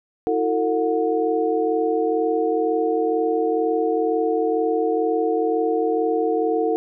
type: tone cluster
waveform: sine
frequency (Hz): 322.9 / 365 / 449.9 / 728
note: E4 / F#4 / A4 / F#5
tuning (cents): -36 / -24 / +39 / -28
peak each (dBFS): -24 / -29 / -20 / -26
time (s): 0.27-6.76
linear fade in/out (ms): 0
effects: none